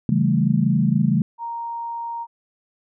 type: chord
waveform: sine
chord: A dominant seventh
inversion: first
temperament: equal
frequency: 138.59 / 164.81 / 196 / 220 Hz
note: C#3 / E3 / G3 / A3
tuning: 0 / 0 / 0 / 0 cents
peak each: -21 dBFS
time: 0.09-1.22 s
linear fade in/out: 2 ms
type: tone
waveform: sine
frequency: 932.3 Hz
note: A#5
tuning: in tune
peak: -26 dBFS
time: 1.38-2.27 s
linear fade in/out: 50 ms
effects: none